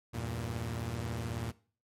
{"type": "chord", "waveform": "sawtooth", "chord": "E diminished", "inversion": "none", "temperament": "equal with one note detuned", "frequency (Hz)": [81.93, 98, 116.54], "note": ["E2", "G2", "Bb2"], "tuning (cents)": [-10, 0, 0], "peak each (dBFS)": [-37, -39, -33], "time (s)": [0.13, 1.52], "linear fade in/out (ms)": 20, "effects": ["noise-tail reverb RT60 0.4 s tail -19 dB re dry", "MP3 64 kbps"]}